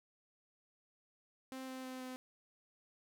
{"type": "tone with pitch steps", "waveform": "sawtooth", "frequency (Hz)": [261.8, 259.8, 257.9, 256], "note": ["C4", "C4", "C4", "C4"], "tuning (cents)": [1, -12, -25, -38], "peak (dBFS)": -40, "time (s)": [1.52, 2.16], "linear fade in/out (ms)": 0, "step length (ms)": 160, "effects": []}